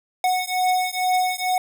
square beating tone pair, 735 / 737.2 Hz, F#5 / F#5, -12 / -7 cents, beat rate 2.2 Hz, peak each -23 / -23 dBFS, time 0.24-1.58 s, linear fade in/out 2 ms, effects none

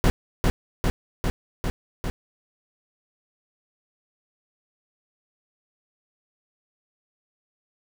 brown noise with echo, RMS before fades -17 dBFS, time 0.04-0.1 s, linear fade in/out 0 ms, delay 400 ms, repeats 5, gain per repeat -2 dB, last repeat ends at 2.1 s, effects none

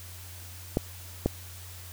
clicks, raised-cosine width 2 ms, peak -10 dBFS, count 2, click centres 0.771 / 1.26 s, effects added 89 Hz sine -44 dBFS peak until 1.92 s + white hiss -47 dBFS RMS until 1.92 s

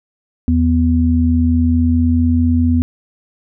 sine tone pair together, 82.39 / 246.9 Hz, E2 / B3, 0 / 0 cents, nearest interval octave + perfect fifth, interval 1900 cents, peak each -13 dBFS, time 0.48-2.82 s, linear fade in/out 0 ms, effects none

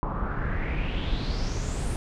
brown noise with low-pass filter sweep, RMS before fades -28 dBFS, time 0.03-1.96 s, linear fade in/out 0 ms, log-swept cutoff 1000 to 9900 Hz, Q 4.8, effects none

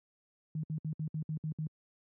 sine tone bursts, 155.56 Hz, D#3, in tune, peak -32 dBFS, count 8, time 0.55-1.67 s, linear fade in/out 2 ms, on 84 ms, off 64 ms, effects high-pass 100 Hz 12 dB/octave

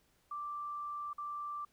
sine tone with dropouts, 1174.7 Hz, D6, in tune, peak -38 dBFS, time 0.31-1.65 s, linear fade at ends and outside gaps 5 ms, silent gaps 1.132-1.181 s, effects pink hiss -72 dBFS RMS until 1.72 s

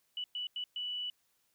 sine tone bursts at uneven times, 2960 Hz, F#7, in tune, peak -35 dBFS, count 4, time 0.17-0.24 / 0.35-0.47 / 0.56-0.64 / 0.76-1.1 s, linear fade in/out 2 ms, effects white hiss -75 dBFS RMS until 1.54 s

